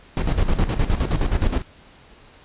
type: noise with tremolo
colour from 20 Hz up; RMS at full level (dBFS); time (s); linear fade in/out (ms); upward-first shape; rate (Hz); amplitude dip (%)
brown; -17; 0.17-1.62; 0; square; 9.6; 65
effects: pink hiss -49 dBFS RMS until 2.44 s + resampled to 8000 Hz